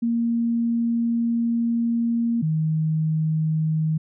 sine tone pair in turn, 233.1 / 157.2 Hz, A#3 / D#3, 0 / +18 cents, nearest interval perfect fifth, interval 682 cents, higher first, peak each -19 / -19 dBFS, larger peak neither, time 0.02-2.42 / 2.42-3.98 s, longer first, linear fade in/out 10 ms, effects none

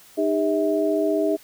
sine tone cluster, 308 / 403 / 644 Hz, D#4 / G4 / E5, -17 / +48 / -41 cents, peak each -23 dBFS, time 0.17-1.37 s, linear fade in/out 20 ms, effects white hiss -50 dBFS RMS until 1.43 s

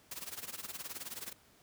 white noise with tremolo, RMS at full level -41 dBFS, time 0.11-1.33 s, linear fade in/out 5 ms, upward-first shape sine, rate 19 Hz, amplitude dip 85%, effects pink hiss -64 dBFS RMS until 1.62 s + high-pass 60 Hz 12 dB/octave

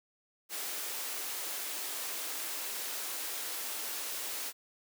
white high-pass noise, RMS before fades -38 dBFS, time 0.49-4.53 s, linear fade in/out 50 ms, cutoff 290 Hz, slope 24 dB/octave, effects none

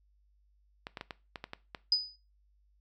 clicks, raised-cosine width 0.3 ms, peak -23 dBFS, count 8, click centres 0.869 / 0.972 / 1.011 / 1.108 / 1.358 / 1.441 / 1.534 / 1.748 s
sine tone with exponential decay, 4978 Hz, D#8, in tune, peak -20 dBFS, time 1.92-2.16 s, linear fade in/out 2 ms, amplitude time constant 52 ms
effects noise-tail reverb RT60 0.3 s tail -19 dB re dry + added 50 Hz sine -65 dBFS peak until 2.8 s

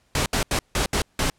pink noise bursts at uneven times, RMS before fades -22 dBFS, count 6, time 0.15-0.26 / 0.33-0.43 / 0.51-0.59 / 0.75-0.86 / 0.93-1.02 / 1.19-1.3 s, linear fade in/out 2 ms, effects pink hiss -64 dBFS RMS until 1.38 s + low-pass 10000 Hz 12 dB/octave

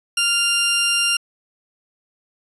20% pulse tone pair together, 1395 / 2790 Hz, F6 / F7, -2 / -2 cents, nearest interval octave, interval 1200 cents, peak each -19 / -14 dBFS, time 0.17-1.17 s, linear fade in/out 5 ms, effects resampled to 32000 Hz

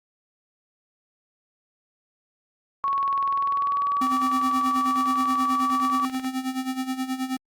sine tone with pitch glide, 1107 to 1149.4 Hz, C#6 to D6, -3 to -38 cents, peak -21 dBFS, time 2.84-6.05 s, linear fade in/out 0 ms, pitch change +65 cents, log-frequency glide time 3.27-4.17 s
click train, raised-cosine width 0.3 ms, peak -23 dBFS, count 69, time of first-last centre 2.88-6.246 s, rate 20.2 Hz
square tone with tremolo, 260 Hz, C4, 11 cents flat, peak -24 dBFS, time 4.01-7.37 s, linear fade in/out 5 ms, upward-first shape sine, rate 9.4 Hz, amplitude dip 75%
effects Opus 48 kbps

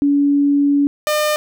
sine / sawtooth tone pair in turn, 284.7 / 604.3 Hz, C#4 / D5, +46 / +49 cents, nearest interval octave + minor second, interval 1303 cents, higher second, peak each -11 dBFS, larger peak neither, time 0.02-0.87 / 1.07-1.36 s, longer first, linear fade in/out 0 ms, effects none

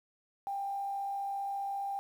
sine tone with frequency modulation, 794 Hz, G5, 22 cents sharp, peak -33 dBFS, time 0.47-1.99 s, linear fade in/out 0 ms, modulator 54.9 Hz, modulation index 0.22, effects 10-bit

